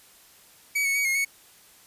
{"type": "tone with pitch steps", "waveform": "45% pulse", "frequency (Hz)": [2270, 2210, 2252, 2150, 2218], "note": ["C#7", "C#7", "C#7", "C7", "C#7"], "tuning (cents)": [41, -6, 27, 47, 0], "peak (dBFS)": -22, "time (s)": [0.75, 1.25], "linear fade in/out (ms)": 10, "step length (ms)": 100, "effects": ["white hiss -54 dBFS RMS until 1.86 s", "resampled to 32000 Hz"]}